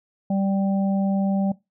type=harmonic tone; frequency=195.4 Hz; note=G3; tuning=5 cents flat; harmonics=1 / 3 / 4; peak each=-20 / -30 / -32 dBFS; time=0.3-1.52 s; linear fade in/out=5 ms; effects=noise-tail reverb RT60 0.2 s tail -19 dB re dry